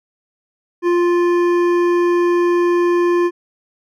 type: tone with hard clipping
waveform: sine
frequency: 349.2 Hz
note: F4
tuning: in tune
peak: -14 dBFS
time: 0.82-3.31 s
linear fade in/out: 50 ms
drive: 11 dB
effects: none